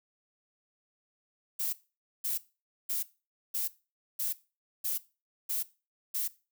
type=noise bursts; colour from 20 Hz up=violet; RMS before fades=-32 dBFS; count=8; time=1.59-6.28 s; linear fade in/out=10 ms; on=140 ms; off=510 ms; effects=noise-tail reverb RT60 0.3 s tail -18 dB re dry